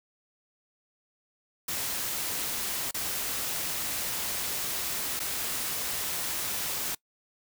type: noise with dropouts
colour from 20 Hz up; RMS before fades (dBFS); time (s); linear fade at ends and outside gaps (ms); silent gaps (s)
white; -32; 1.68-6.95; 5; 2.911-2.943 / 5.194-5.2
effects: noise-tail reverb RT60 0.1 s tail -23 dB re dry